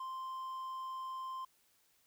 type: tone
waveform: triangle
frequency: 1045 Hz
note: C6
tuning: 2 cents flat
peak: -38 dBFS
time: 0-1.45 s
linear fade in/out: 5 ms
effects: white hiss -72 dBFS RMS until 2.06 s